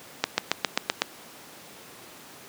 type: accelerating click train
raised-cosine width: 0.2 ms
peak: -3 dBFS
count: 7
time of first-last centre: 0.24-1.019 s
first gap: 140 ms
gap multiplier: 0.97
effects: pink hiss -46 dBFS RMS until 2.48 s + high-pass 200 Hz 12 dB/octave